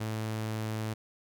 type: tone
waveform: sawtooth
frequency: 109.5 Hz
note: A2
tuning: 8 cents flat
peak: -28 dBFS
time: 0-0.94 s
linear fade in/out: 10 ms
effects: none